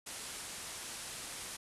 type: low-pass noise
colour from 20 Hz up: white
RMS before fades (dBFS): -45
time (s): 0.06-1.57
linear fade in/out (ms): 10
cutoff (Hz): 11000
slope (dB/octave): 48
effects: resampled to 32000 Hz